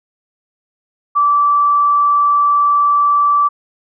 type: tone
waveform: sine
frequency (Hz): 1161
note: D6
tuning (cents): -20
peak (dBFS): -9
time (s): 1.15-3.49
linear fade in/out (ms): 20
effects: none